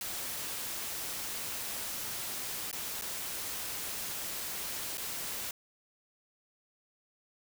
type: noise with dropouts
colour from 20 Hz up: white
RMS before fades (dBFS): -38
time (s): 0.01-5.51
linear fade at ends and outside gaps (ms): 2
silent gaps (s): 2.714-2.728 / 3.013-3.02 / 4.973-4.979
effects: none